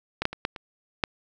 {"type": "clicks", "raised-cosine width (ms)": 0.3, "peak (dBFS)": [-10, -6, -19, -9, -21, -6], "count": 6, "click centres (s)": [0.22, 0.254, 0.33, 0.451, 0.562, 1.038], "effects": []}